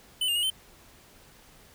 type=tone with pitch steps; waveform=square; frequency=3012 / 2811 / 2880 / 3087 Hz; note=F#7 / F7 / F#7 / G7; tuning=+30 / +11 / -47 / -27 cents; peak=-25 dBFS; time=0.21-0.502 s; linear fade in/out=5 ms; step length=73 ms; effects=pink hiss -55 dBFS RMS until 1.74 s